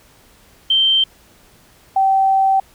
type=tone pair in turn; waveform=sine; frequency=3130 / 773.1 Hz; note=G7 / G5; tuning=-3 / -24 cents; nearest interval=2 octaves; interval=2421 cents; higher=first; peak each=-11 dBFS; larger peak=neither; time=0.7-1.04 / 1.96-2.6 s; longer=second; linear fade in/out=5 ms; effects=pink hiss -50 dBFS RMS until 2.74 s